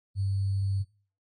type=tone with sample-and-hold; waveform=sine; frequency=97.9 Hz; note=G2; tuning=2 cents flat; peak=-25 dBFS; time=0.15-0.85 s; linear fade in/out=50 ms; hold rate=4410 Hz; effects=noise-tail reverb RT60 0.4 s tail -21 dB re dry + AAC 32 kbps